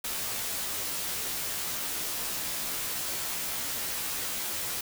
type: noise with comb filter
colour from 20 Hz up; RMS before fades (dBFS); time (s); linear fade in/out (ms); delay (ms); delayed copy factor
white; -33; 0.04-4.81; 5; 15; -0.8
effects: none